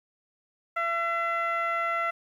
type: tone with low-pass filter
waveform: 15% pulse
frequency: 675 Hz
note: E5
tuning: 41 cents sharp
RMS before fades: -28 dBFS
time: 0.76-2.11 s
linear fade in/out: 10 ms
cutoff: 1700 Hz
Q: 2.8
effects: 10-bit